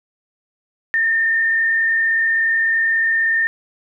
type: tone with frequency modulation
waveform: sine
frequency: 1813 Hz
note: A#6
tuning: 49 cents flat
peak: -14 dBFS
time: 0.94-3.47 s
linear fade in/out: 0 ms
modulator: 36.5 Hz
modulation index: 0.69
effects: none